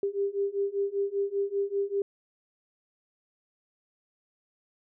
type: beating tone pair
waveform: sine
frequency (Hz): 396.2 / 401.3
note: G4 / G4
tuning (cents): +18 / +41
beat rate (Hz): 5.1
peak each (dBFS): -30 / -29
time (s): 0.03-2.02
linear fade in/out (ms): 2
effects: none